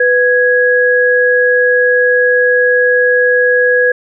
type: tone pair together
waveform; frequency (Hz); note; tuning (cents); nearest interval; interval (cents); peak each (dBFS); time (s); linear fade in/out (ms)
sine; 496 / 1661.2; B4 / G#6; +7 / 0; octave + major sixth; 2093; -10; 0-3.92; 5
effects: none